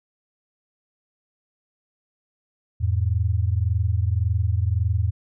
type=tone pair together; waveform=sine; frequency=85 / 106.8 Hz; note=F2 / G#2; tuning=-46 / +49 cents; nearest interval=major third; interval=395 cents; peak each=-21 / -22 dBFS; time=2.8-5.11 s; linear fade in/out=20 ms; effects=none

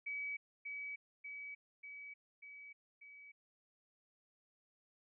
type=tone with echo; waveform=sine; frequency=2279 Hz; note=C#7; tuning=47 cents sharp; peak=-39 dBFS; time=0.06-0.37 s; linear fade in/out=10 ms; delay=590 ms; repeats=5; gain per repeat=-3 dB; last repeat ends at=3.32 s; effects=none

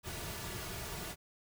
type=noise with comb filter; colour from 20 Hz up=pink; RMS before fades=-42 dBFS; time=0.03-1.16 s; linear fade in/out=50 ms; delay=3.8 ms; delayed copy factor=-0.55; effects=none

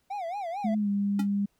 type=tone with vibrato; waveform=triangle; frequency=740 Hz; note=F#5; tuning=in tune; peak=-29 dBFS; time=0.1-0.75 s; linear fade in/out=10 ms; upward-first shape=sine; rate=4.5 Hz; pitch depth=200 cents each way
type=tone with pitch glide; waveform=sine; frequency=212.8 to 201.2 Hz; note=G#3 to G3; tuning=+42 to +45 cents; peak=-24 dBFS; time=0.64-1.46 s; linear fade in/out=10 ms; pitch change=-97 cents; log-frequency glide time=0.77-0.89 s
type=tone with exponential decay; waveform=square; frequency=276.7 Hz; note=C#4; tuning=3 cents flat; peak=-27 dBFS; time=1.19-1.28 s; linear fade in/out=5 ms; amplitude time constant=18 ms
effects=pink hiss -72 dBFS RMS until 1.59 s

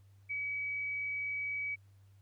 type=tone; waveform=sine; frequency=2276 Hz; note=C#7; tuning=45 cents sharp; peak=-34 dBFS; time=0.29-1.76 s; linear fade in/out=20 ms; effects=added 98 Hz sine -58 dBFS peak until 2.21 s + pink hiss -75 dBFS RMS until 2.21 s

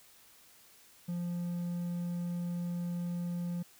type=tone; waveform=triangle; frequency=174.3 Hz; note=F3; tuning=3 cents flat; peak=-31 dBFS; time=1.08-3.63 s; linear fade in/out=10 ms; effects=white hiss -60 dBFS RMS until 3.79 s

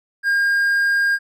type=tone; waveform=triangle; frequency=1614 Hz; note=G#6; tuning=50 cents flat; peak=-13 dBFS; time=0.23-1.19 s; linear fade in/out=50 ms; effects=none

